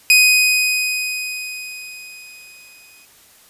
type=tone with exponential decay; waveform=sawtooth; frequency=2500 Hz; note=D#7; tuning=8 cents sharp; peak=-4 dBFS; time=0.1-3.05 s; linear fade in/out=1 ms; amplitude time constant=640 ms; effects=white hiss -49 dBFS RMS until 3.49 s + resampled to 32000 Hz